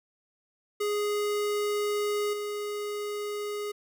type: tone with level steps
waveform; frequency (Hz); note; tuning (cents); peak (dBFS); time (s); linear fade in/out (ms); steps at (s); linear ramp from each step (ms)
square; 414.8; G#4; -2; -27 / -32; 0.8-3.72; 10; 2.33; 5
effects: none